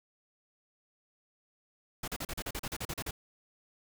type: noise bursts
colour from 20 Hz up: pink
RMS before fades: -37 dBFS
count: 13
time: 2.03-3.11 s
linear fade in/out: 5 ms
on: 48 ms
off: 38 ms
effects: none